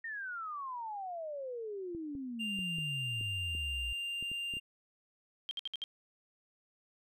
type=exponential sweep; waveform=sine; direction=down; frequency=1862 to 57.4 Hz; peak=-38 dBFS; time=0.04-3.93 s; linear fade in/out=5 ms
type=clicks; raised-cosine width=3 ms; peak=-36 dBFS; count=10; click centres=1.949 / 2.152 / 2.59 / 2.785 / 3.211 / 3.55 / 4.226 / 4.316 / 4.538 / 4.569 s
type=tone; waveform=triangle; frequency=2792 Hz; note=F7; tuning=1 cent flat; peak=-34 dBFS; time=2.39-4.6 s; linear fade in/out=20 ms
type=tone bursts; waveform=sine; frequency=3187 Hz; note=G7; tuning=28 cents sharp; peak=-35 dBFS; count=5; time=5.49-5.839 s; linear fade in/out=0 ms; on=21 ms; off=61 ms
effects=none

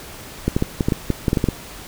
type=clicks; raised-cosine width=3 ms; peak=-4 dBFS; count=12; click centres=0.48 / 0.565 / 0.624 / 0.808 / 0.885 / 0.922 / 1.103 / 1.282 / 1.331 / 1.372 / 1.441 / 1.487 s; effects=pink hiss -37 dBFS RMS until 1.87 s

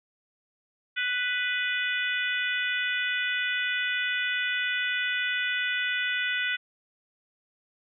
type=harmonic tone; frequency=495.2 Hz; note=B4; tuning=5 cents sharp; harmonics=3 / 4 / 5 / 6 / 7; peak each=-29 / -31 / -33 / -35 / -36 dBFS; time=0.96-6.57 s; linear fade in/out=20 ms; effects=none

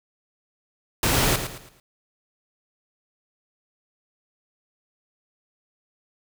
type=noise with echo; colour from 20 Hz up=pink; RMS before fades=-21 dBFS; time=1.03-1.36 s; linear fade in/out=2 ms; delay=110 ms; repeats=4; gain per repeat=-9 dB; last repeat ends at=1.8 s; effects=none

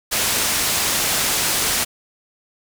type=low-pass noise; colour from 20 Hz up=white; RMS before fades=-20 dBFS; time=0.11-1.85 s; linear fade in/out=20 ms; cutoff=11000 Hz; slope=12 dB/octave; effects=none

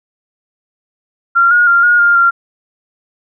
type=tone with pitch steps; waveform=sine; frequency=1381 / 1438 / 1390 / 1436 / 1404 / 1383 Hz; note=F6 / F#6 / F6 / F6 / F6 / F6; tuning=-20 / -50 / -9 / +48 / +9 / -17 cents; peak=-6 dBFS; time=1.35-2.31 s; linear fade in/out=20 ms; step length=160 ms; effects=none

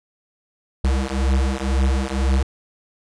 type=beating tone pair; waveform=square; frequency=65.3 / 67.3 Hz; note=C2 / C2; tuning=-3 / +49 cents; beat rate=2 Hz; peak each=-21 dBFS; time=0.84-2.43 s; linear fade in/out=5 ms; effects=resampled to 22050 Hz

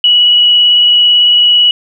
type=tone with vibrato; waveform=sine; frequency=2930 Hz; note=F#7; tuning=18 cents flat; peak=-4 dBFS; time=0.04-1.71 s; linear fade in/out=2 ms; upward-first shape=sine; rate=18 Hz; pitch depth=11 cents each way; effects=none

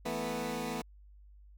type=chord; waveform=15% pulse; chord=E suspended fourth; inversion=none; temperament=equal; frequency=164.81 / 220 / 246.9 Hz; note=E3 / A3 / B3; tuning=0 / 0 / 0 cents; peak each=-35 / -32 / -31 dBFS; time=0.05-0.82 s; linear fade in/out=10 ms; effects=added 50 Hz sine -53 dBFS peak until 1.57 s

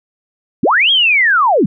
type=linear two-way sweep; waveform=sine; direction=up then down; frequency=147.6 to 3322 to 147.6 Hz; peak=-8 dBFS; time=0.63-1.66 s; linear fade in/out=5 ms; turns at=0.91 s; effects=none

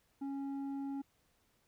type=tone with low-pass filter; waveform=square; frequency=275.9 Hz; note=C#4; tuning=8 cents flat; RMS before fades=-40 dBFS; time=0.21-1.02 s; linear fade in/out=10 ms; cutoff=590 Hz; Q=1.8; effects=pink hiss -74 dBFS RMS until 1.67 s

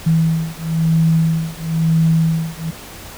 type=beating tone pair; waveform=sine; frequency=161.9 / 162.9 Hz; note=E3 / E3; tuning=-31 / -20 cents; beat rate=1 Hz; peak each=-16 dBFS; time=0.06-2.71 s; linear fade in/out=10 ms; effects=pink hiss -35 dBFS RMS until 3.17 s

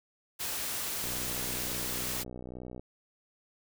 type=noise; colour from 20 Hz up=white; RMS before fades=-35 dBFS; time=0.39-2.24 s; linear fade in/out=20 ms
type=click train; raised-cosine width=2 ms; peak=-29 dBFS; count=110; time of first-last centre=1.04-2.795 s; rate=62.1 Hz
effects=none

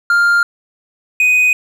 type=tone pair in turn; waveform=triangle; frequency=1400 / 2495 Hz; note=F6 / D#7; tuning=+4 / +4 cents; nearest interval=minor seventh; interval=1000 cents; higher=second; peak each=-7 dBFS; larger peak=neither; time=0.1-0.43 / 1.2-1.53 s; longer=neither; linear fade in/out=2 ms; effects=none

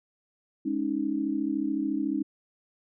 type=chord; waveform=sine; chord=Ab suspended fourth; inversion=none; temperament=equal; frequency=207.7 / 277.2 / 311.1 Hz; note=Ab3 / Db4 / Eb4; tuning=0 / 0 / 0 cents; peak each=-34 / -29 / -29 dBFS; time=0.65-2.23 s; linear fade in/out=10 ms; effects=none

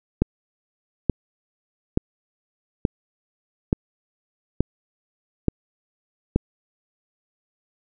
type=click train; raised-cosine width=3 ms; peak=-4 dBFS; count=8; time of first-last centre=0.22-6.36 s; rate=1.14 Hz; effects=none

